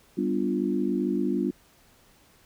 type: chord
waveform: sine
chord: G dominant seventh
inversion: none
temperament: equal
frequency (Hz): 196 / 246.9 / 293.7 / 349.2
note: G3 / B3 / D4 / F4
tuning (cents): 0 / 0 / 0 / 0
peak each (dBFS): -29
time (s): 0.17-1.51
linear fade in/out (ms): 10
effects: pink hiss -59 dBFS RMS until 2.45 s